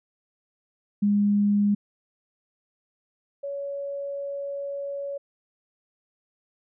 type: tone pair in turn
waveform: sine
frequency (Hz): 204.6 / 561.6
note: G#3 / C#5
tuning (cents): -26 / +22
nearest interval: octave + perfect fourth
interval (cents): 1748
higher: second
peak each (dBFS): -18 / -29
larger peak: first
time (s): 1.02-1.75 / 3.43-5.18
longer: second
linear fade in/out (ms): 10
effects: none